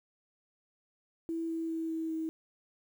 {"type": "tone with pitch steps", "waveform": "sine", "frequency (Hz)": [329.6, 327.3, 325.1, 322.8, 320.6], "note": ["E4", "E4", "E4", "E4", "E4"], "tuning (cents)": [0, -12, -24, -36, -48], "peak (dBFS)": -32, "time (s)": [1.29, 2.29], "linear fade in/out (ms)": 0, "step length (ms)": 200, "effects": ["10-bit"]}